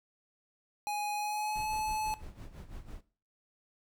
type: tone with pitch glide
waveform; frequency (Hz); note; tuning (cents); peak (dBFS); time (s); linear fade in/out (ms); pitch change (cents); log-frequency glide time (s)
square; 832 to 861.3; G#5 to A5; +3 to -37; -33; 0.87-2.14; 0; +60; 1.14-1.72
type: noise with tremolo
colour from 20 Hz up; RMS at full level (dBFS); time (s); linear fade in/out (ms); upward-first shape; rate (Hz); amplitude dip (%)
brown; -43; 1.55-3.01; 5; sine; 6; 75
effects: noise-tail reverb RT60 0.4 s tail -18 dB re dry